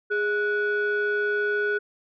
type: tone pair together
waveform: sine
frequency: 413.5 / 1473.5 Hz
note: G#4 / F#6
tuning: -8 / -8 cents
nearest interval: octave + minor seventh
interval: 2200 cents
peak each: -23 dBFS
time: 0.1-1.79 s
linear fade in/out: 20 ms
effects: tanh soft clip ceiling -18 dBFS